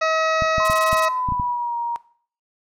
harmonic tone, 639 Hz, D#5, 46 cents sharp, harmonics 1 / 2 / 3 / 4 / 6 / 7 / 8 / 9 / 10, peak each -21 / -21 / -26 / -29 / -35 / -38 / -39 / -39 / -41 dBFS, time 0.01-1.09 s, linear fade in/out 10 ms
clicks, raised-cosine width 5 ms, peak -15 dBFS, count 7, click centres 0.422 / 0.582 / 0.699 / 0.93 / 1.288 / 1.322 / 1.398 s
sine tone with pitch glide, 1046.5 to 943.2 Hz, C6 to A#5, 0 to +20 cents, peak -21 dBFS, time 0.6-1.96 s, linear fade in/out 0 ms, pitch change -180 cents, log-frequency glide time 0.88-1.76 s
blue noise bursts, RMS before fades -28 dBFS, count 8, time 0.65-1.052 s, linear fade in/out 0 ms, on 31 ms, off 22 ms
effects noise-tail reverb RT60 0.5 s tail -19 dB re dry + low-pass 11000 Hz 12 dB/octave

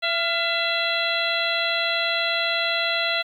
harmonic tone with a mistuned harmonic, 671 Hz, E5, 31 cents sharp, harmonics 1 / 2 / 3 / 4 / 5 / 6, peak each -28 / -28 / -28 / -28 / -28 / -28 dBFS, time 0.02-3.23 s, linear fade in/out 20 ms, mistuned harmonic 2, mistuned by +69 cents, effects 9-bit

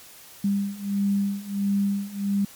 sine beating tone pair, 198.9 / 200.4 Hz, G3 / G3, +25 / +38 cents, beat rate 1.5 Hz, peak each -26 / -24 dBFS, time 0.44-2.45 s, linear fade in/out 5 ms, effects white hiss -47 dBFS RMS until 2.55 s + MP3 96 kbps

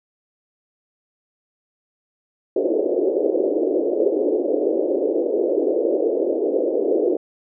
pink band-pass noise, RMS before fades -20 dBFS, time 2.56-7.17 s, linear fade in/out 5 ms, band 320 to 550 Hz, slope 48 dB/octave, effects none

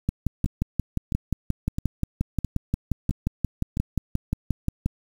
two click trains, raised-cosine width 5 ms, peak -14 / -10 dBFS, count 6 / 28, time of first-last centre 0.46-3.771 / 0.09-4.86 s, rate 1.51 / 5.66 Hz, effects 7-bit

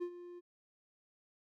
triangle tone with ADSR envelope, 351.7 Hz, F4, 12 cents sharp, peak -32 dBFS, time 0-0.41 s, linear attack 23 ms, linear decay 76 ms, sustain -13 dB, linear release 29 ms, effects none

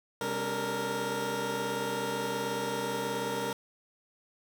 20% pulse tone cluster, 130.2 / 200.2 / 285.9 / 448.6 / 467.2 Hz, C3 / G3 / D4 / A4 / A#4, -8 / +37 / -46 / +34 / +4 cents, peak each -37 / -34 / -35 / -36 / -28 dBFS, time 0.21-3.53 s, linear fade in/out 2 ms, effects none

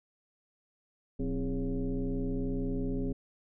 sine tone with frequency modulation, 116 Hz, A#2, 8 cents flat, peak -29 dBFS, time 1.19-3.13 s, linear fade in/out 10 ms, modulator 147 Hz, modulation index 1.9, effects none

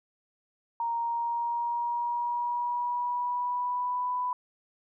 sine tone with pitch glide, 932.3 to 993.5 Hz, A#5 to B5, 0 to +10 cents, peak -27 dBFS, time 0.8-4.33 s, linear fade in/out 2 ms, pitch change +110 cents, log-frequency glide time 0.93-4.13 s, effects none

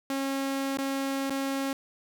sawtooth tone with dropouts, 272.3 Hz, C#4, 31 cents flat, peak -24 dBFS, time 0.1-1.73 s, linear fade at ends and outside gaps 2 ms, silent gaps 0.773-0.785 / 1.298-1.305 s, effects none

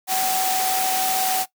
sine tone in noise, 755 Hz, F#5, 35 cents sharp, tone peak -22 dBFS, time 0.07-1.46 s, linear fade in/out 50 ms, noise white, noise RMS -24 dBFS, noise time 0.07-1.46 s, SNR -1 dB, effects noise-tail reverb RT60 0.1 s tail -18 dB re dry + high-pass 200 Hz 12 dB/octave

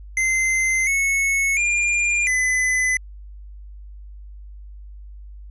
square tone with pitch steps, 2072 / 2199 / 2403 / 2014 Hz, C7 / C#7 / D7 / B6, -17 / -14 / +39 / +33 cents, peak -18 dBFS, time 0.17-2.97 s, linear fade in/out 2 ms, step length 700 ms, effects added 50 Hz sine -36 dBFS peak until 5.5 s + resampled to 24000 Hz

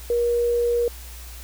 sine tone, 475.9 Hz, A#4, 36 cents sharp, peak -18 dBFS, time 0.1-0.88 s, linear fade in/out 2 ms, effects added 60 Hz sine -37 dBFS peak until 1.43 s + white hiss -43 dBFS RMS until 1.43 s

